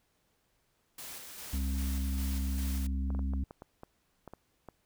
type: noise with tremolo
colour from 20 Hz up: white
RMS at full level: -44 dBFS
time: 0.98-2.87 s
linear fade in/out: 5 ms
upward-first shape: square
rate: 2.5 Hz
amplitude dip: 30%
type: harmonic tone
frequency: 67 Hz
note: C2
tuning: 42 cents sharp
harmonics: 1 / 3 / 4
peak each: -30 / -40 / -42 dBFS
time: 1.53-3.44 s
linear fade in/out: 5 ms
type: clicks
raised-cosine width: 1 ms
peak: -31 dBFS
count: 10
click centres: 3.104 / 3.149 / 3.192 / 3.336 / 3.509 / 3.621 / 3.834 / 4.277 / 4.336 / 4.687 s
effects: pink hiss -74 dBFS RMS until 4.85 s